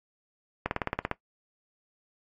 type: slowing click train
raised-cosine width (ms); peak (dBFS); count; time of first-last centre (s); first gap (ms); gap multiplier
0.5; -12; 9; 0.66-1.114; 51; 1.03
effects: noise-tail reverb RT60 0.1 s tail -17 dB re dry + AAC 64 kbps